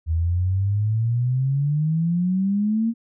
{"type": "exponential sweep", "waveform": "sine", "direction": "up", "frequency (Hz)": [79.1, 233.1], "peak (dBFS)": -18, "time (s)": [0.06, 2.94], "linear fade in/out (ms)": 50, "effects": []}